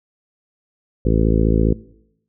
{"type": "harmonic tone", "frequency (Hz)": 54.9, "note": "A1", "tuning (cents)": -3, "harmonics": [1, 2, 3, 4, 5, 6, 7, 8, 9], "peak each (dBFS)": [-17, -20, -22, -23, -24, -25, -25, -26, -27], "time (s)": [1.05, 1.73], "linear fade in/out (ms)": 5, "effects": ["noise-tail reverb RT60 0.8 s tail -21 dB re dry"]}